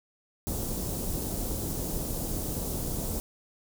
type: band-stop noise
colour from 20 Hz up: pink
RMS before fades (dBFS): -32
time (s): 0.47-3.2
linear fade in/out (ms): 0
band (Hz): 520 to 7800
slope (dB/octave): 12
effects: none